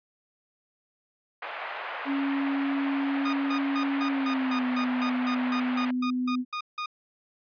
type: band-pass noise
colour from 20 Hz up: pink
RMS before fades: -36 dBFS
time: 1.42-5.91 s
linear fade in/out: 5 ms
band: 640 to 2600 Hz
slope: 24 dB/octave
type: tone with pitch glide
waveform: sine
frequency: 277.2 to 251.3 Hz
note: C#4 to B3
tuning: 0 to +30 cents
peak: -25 dBFS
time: 2.05-6.45 s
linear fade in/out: 50 ms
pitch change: -170 cents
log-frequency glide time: 4.08-4.66 s
type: tone bursts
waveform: sawtooth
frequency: 1230 Hz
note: D#6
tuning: 20 cents flat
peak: -26 dBFS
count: 15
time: 3.25-6.86 s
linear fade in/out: 5 ms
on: 82 ms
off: 170 ms
effects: resampled to 11025 Hz